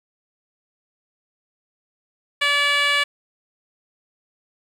10% pulse tone with band-pass filter, 575 Hz, D5, 37 cents flat, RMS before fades -19 dBFS, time 2.41-3.04 s, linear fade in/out 10 ms, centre 2400 Hz, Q 1, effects 8-bit

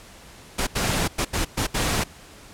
pink noise bursts at uneven times, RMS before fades -23 dBFS, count 6, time 0.58-0.67 / 0.75-1.08 / 1.18-1.25 / 1.33-1.45 / 1.57-1.67 / 1.74-2.04 s, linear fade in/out 10 ms, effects pink hiss -46 dBFS RMS until 2.53 s + low-pass 11000 Hz 12 dB/octave

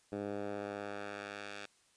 10% pulse tone with band-pass filter sweep, 101.8 Hz, G#2, 34 cents flat, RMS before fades -42 dBFS, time 0.12-1.66 s, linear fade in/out 5 ms, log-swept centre 370 to 2800 Hz, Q 0.76, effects white hiss -69 dBFS RMS until 1.96 s + resampled to 22050 Hz

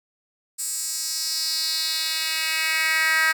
10% pulse tone with high-pass filter sweep, 318.9 Hz, D#4, 43 cents sharp, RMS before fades -24 dBFS, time 0.58-3.33 s, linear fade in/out 20 ms, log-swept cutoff 8000 to 1700 Hz, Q 2.6, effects none

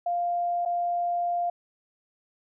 sine tone with dropouts, 698.5 Hz, F5, in tune, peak -24 dBFS, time 0.06-1.5 s, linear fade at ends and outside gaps 5 ms, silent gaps 0.652-0.658 s, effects none

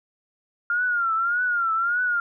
sine tone with vibrato, 1400 Hz, F6, 4 cents sharp, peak -20 dBFS, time 0.7-2.2 s, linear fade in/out 2 ms, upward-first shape triangle, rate 1.7 Hz, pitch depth 120 cents each way, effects none

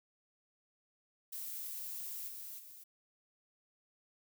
violet noise with level steps, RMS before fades -43 / -47 / -54 dBFS, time 1.32-2.84 s, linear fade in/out 10 ms, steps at 2.27 / 2.58 s, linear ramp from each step 20 ms, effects none

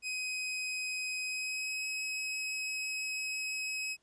sawtooth tone with pitch glide, 2519 to 2551 Hz, D#7 to D#7, +21 to +43 cents, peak -31 dBFS, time 0.02-3.97 s, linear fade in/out 50 ms, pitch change +22 cents, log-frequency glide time 1.24-1.79 s, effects pink hiss -74 dBFS RMS until 4.02 s + resampled to 22050 Hz

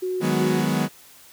sine tone with tremolo, 368 Hz, F#4, 9 cents flat, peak -23 dBFS, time 0.02-0.65 s, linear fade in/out 10 ms, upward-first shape square, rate 2.6 Hz, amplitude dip 45%
40% pulse chord, G# minor seventh, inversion second, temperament equal with one note detuned, 155.56 / 185 / 207.7 / 248.2 Hz, D#3 / F#3 / G#3 / B3, 0 / 0 / 0 / +9 cents, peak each -25 dBFS, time 0.2-0.89 s, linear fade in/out 50 ms
effects white hiss -49 dBFS RMS until 1.32 s

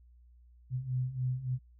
sine beating tone pair, 125.2 / 128.7 Hz, B2 / C3, +24 / -28 cents, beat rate 3.5 Hz, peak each -36 / -32 dBFS, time 0.7-1.59 s, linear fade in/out 50 ms, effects added 60 Hz sine -56 dBFS peak until 1.79 s

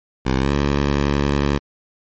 10% pulse tone with pitch glide, 65.5 to 71.02 Hz, C2 to C#2, +2 to +43 cents, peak -8 dBFS, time 0.25-1.59 s, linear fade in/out 20 ms, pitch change +141 cents, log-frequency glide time 0.39-0.5 s, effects low-pass 5000 Hz 12 dB/octave + MP3 32 kbps

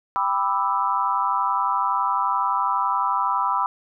sine chord, E minor seventh, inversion first, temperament just, 791.1 / 988.9 / 1186.7 / 1318.5 Hz, G5 / B5 / D6 / E6, +16 / +2 / +18 / 0 cents, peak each -28 / -22 / -26 / -26 dBFS, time 0.16-3.66 s, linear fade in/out 0 ms, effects none

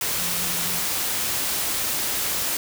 sine tone in noise, 174.2 Hz, F3, 4 cents flat, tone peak -36 dBFS, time 0.19-0.79 s, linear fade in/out 2 ms, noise white, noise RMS -25 dBFS, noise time 0.01-2.57 s, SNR -14 dB, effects none

